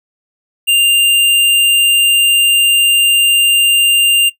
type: tone with hard clipping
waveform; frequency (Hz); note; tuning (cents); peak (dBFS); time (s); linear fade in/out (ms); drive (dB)
sine; 2794; F7; 0; -8; 0.67-4.3; 20; 15
effects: noise-tail reverb RT60 0.1 s tail -17 dB re dry